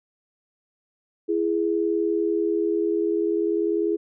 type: tone pair together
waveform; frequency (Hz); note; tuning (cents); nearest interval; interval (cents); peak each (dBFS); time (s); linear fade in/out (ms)
sine; 335 / 415.3; E4 / G#4; +28 / 0; major third; 372; -23; 1.28-3.97; 20
effects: none